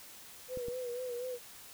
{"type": "tone with vibrato", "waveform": "sine", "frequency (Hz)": 494, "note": "B4", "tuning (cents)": 0, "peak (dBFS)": -36, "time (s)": [0.48, 1.39], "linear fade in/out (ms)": 50, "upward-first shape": "sine", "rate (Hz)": 4.1, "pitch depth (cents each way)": 59}
{"type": "clicks", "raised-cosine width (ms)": 3, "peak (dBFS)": -31, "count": 2, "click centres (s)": [0.573, 0.684]}
{"effects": ["white hiss -52 dBFS RMS until 1.73 s"]}